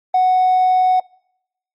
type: tone with hard clipping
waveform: sine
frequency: 740 Hz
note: F#5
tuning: in tune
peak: -11 dBFS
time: 0.14-1 s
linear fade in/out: 5 ms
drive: 1 dB
effects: noise-tail reverb RT60 0.8 s tail -26 dB re dry + MP3 32 kbps